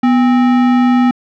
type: tone with sample-and-hold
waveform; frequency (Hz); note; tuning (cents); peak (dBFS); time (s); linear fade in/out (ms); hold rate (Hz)
sine; 246.9; B3; 0; -7; 0.03-1.11; 5; 1050
effects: low-pass 2000 Hz 12 dB/octave